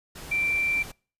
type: tone in noise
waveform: sine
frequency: 2349 Hz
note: D7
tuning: in tune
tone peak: -23 dBFS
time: 0.31-0.83 s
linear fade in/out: 10 ms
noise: pink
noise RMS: -41 dBFS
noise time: 0.15-0.92 s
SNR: +15 dB
effects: noise-tail reverb RT60 0.4 s tail -25 dB re dry + resampled to 32000 Hz